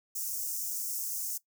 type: high-pass noise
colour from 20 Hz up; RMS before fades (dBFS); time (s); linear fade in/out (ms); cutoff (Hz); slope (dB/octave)
white; -35; 0.15-1.38; 10; 5600; 48
effects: noise-tail reverb RT60 0.1 s tail -18 dB re dry